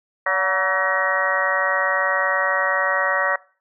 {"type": "harmonic tone with a mistuned harmonic", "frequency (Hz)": 189.6, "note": "F#3", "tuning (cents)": 43, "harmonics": [3, 4, 5, 6, 7, 8, 9, 10], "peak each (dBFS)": [-25, -29, -28, -25, -28, -27, -32, -22], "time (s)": [0.26, 3.36], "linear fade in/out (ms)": 5, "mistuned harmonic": 4, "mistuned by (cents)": -60, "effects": ["noise-tail reverb RT60 0.4 s tail -21 dB re dry"]}